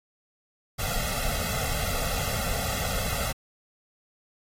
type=noise with comb filter; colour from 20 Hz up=pink; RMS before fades=-29 dBFS; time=0.78-3.33 s; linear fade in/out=20 ms; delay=1.5 ms; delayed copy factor=+0.9; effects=AAC 48 kbps